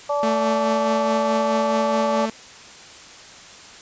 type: harmonic tone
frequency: 289.1 Hz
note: D4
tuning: 27 cents flat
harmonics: 2 / 3 / 4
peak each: -21 / -25 / -27 dBFS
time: 0.09-2.26 s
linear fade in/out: 10 ms
type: tone with tremolo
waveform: sawtooth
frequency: 221.9 Hz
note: A3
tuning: 15 cents sharp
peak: -17 dBFS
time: 0.23-2.3 s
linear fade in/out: 2 ms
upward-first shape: sine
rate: 4.7 Hz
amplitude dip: 35%
effects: white hiss -42 dBFS RMS until 3.81 s + resampled to 16000 Hz